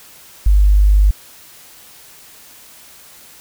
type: tone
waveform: sine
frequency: 50.2 Hz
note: G1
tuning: 42 cents sharp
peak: -7 dBFS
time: 0.46-1.11 s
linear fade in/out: 5 ms
effects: white hiss -42 dBFS RMS until 3.4 s